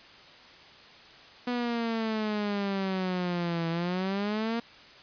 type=exponential two-way sweep; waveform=sawtooth; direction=down then up; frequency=246.9 to 164.81 to 235.4 Hz; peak=-24 dBFS; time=1.47-4.6 s; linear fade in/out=5 ms; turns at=3.69 s; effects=white hiss -51 dBFS RMS until 5.02 s + resampled to 11025 Hz